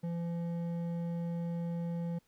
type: tone with hard clipping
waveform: sine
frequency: 170 Hz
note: F3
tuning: 46 cents flat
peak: -35 dBFS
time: 0.03-2.19 s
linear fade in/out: 10 ms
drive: 8 dB
effects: pink hiss -72 dBFS RMS until 2.27 s